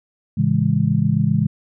sine chord, A major seventh, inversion none, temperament just, 110 / 137.5 / 165 / 206.2 Hz, A2 / C#3 / E3 / G#3, 0 / -14 / +2 / -12 cents, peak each -22 / -19 / -20 / -20 dBFS, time 0.37-1.47 s, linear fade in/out 10 ms, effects none

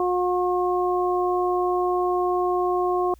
harmonic tone, 359.9 Hz, F#4, 48 cents flat, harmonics 1 / 2 / 3, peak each -22 / -25 / -27 dBFS, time 0-3.14 s, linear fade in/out 2 ms, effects added 60 Hz sine -48 dBFS peak until 3.19 s + white hiss -62 dBFS RMS until 3.19 s

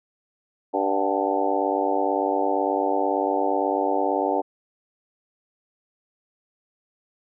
harmonic tone with a mistuned harmonic, 98 Hz, G2, in tune, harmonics 3 / 4 / 5 / 6 / 7 / 8 / 9, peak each -28 / -28 / -28 / -28 / -28 / -28 / -28 dBFS, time 0.73-4.42 s, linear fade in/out 20 ms, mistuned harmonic 7, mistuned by +73 cents, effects none

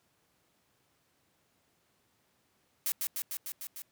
blue noise with echo, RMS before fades -31 dBFS, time 2.86-2.92 s, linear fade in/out 0 ms, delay 150 ms, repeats 6, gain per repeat -2 dB, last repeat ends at 3.82 s, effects pink hiss -72 dBFS RMS until 3.91 s + high-pass 100 Hz 12 dB/octave

